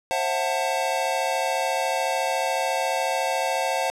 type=chord; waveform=square; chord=F# half-diminished seventh; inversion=second; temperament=just; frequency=532.8 / 666 / 740 / 888 Hz; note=C5 / E5 / F#5 / A5; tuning=+31 / +18 / 0 / +16 cents; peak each=-29 / -30 / -28 / -29 dBFS; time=0.11-3.9 s; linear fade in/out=0 ms; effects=low-pass 11000 Hz 12 dB/octave + 9-bit